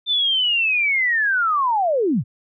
sine linear sweep, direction down, 3582 to 89.4 Hz, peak -16 dBFS, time 0.06-2.24 s, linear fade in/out 50 ms, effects none

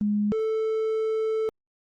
sine / triangle tone pair in turn, 207.7 / 440.1 Hz, G#3 / A4, 0 / 0 cents, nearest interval octave + minor second, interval 1300 cents, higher second, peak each -21 dBFS, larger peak neither, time 0.01-0.32 / 0.32-1.49 s, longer second, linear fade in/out 0 ms, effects Opus 24 kbps

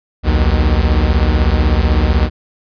45% pulse beating tone pair, 61 / 77 Hz, B1 / D#2, -21 / -17 cents, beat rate 16 Hz, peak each -13 dBFS, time 0.23-2.3 s, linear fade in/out 50 ms, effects resampled to 11025 Hz

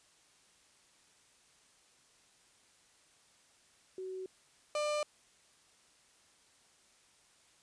sine / 35% pulse tone pair in turn, 375.1 / 597.2 Hz, F#4 / D5, +24 / +29 cents, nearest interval minor sixth, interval 805 cents, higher second, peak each -39 / -30 dBFS, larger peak second, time 3.98-4.26 / 4.75-5.03 s, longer neither, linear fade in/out 2 ms, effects white hiss -66 dBFS RMS until 7.62 s + resampled to 22050 Hz

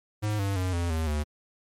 square tone with pitch steps, 105.8 / 98.71 / 92.1 / 85.94 / 80.18 / 74.81 Hz, G#2 / G2 / F#2 / F2 / E2 / D2, +33 / +13 / -7 / -27 / -47 / +33 cents, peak -26 dBFS, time 0.22-1.24 s, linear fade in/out 20 ms, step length 170 ms, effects MP3 64 kbps

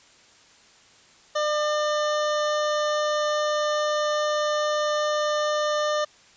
square tone pair together, 600.4 / 1202 Hz, D5 / D6, +38 / +40 cents, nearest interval octave, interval 1202 cents, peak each -24 / -28 dBFS, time 1.35-6.05 s, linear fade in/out 10 ms, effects white hiss -54 dBFS RMS until 6.36 s + resampled to 16000 Hz

